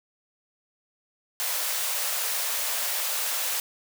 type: high-pass noise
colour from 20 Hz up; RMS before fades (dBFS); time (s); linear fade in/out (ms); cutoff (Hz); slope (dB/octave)
white; -28; 1.4-3.6; 0; 470; 96
effects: none